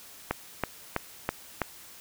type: click train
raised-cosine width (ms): 0.5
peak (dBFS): -11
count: 5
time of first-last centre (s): 0.31-1.617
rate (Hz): 3.06
effects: white hiss -49 dBFS RMS until 2 s